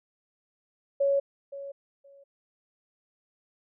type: tone with echo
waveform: sine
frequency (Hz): 557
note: C#5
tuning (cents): +8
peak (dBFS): -21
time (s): 1-1.2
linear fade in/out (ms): 10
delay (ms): 520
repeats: 2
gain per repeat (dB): -15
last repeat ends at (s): 2.24
effects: none